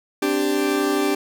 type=chord; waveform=40% pulse; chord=C suspended second; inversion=none; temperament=equal; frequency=261.6 / 293.7 / 392 Hz; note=C4 / D4 / G4; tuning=0 / 0 / 0 cents; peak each=-27 / -21 / -21 dBFS; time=0.22-1.15 s; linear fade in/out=5 ms; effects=none